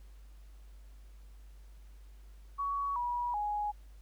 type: tone with pitch steps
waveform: sine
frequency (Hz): 1124 / 967.3 / 832.4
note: C#6 / B5 / G#5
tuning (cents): +24 / -36 / +4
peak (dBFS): -31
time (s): 2.58-3.72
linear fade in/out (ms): 20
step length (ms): 380
effects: added 50 Hz sine -50 dBFS peak until 4.01 s + pink hiss -68 dBFS RMS until 4.01 s